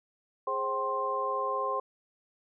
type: tone cluster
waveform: sine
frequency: 415.4 / 531 / 772 / 1052 Hz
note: G#4 / C5 / G5 / C6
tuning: 0 / +25 / -27 / +9 cents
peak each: -37 / -34 / -39 / -30 dBFS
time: 0.47-1.8 s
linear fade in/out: 5 ms
effects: none